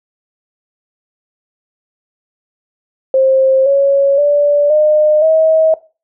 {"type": "tone with pitch steps", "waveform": "sine", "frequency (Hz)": [530, 555.1, 581.3, 608.8, 637.6], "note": ["C5", "C#5", "D5", "D#5", "D#5"], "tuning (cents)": [22, 2, -18, -38, 42], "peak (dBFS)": -7, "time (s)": [3.14, 5.74], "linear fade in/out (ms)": 2, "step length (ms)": 520, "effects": ["noise-tail reverb RT60 0.3 s tail -17 dB re dry"]}